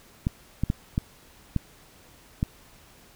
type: clicks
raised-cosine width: 5 ms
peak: -11 dBFS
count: 6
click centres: 0.269 / 0.636 / 0.701 / 0.979 / 1.563 / 2.429 s
effects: pink hiss -54 dBFS RMS until 3.15 s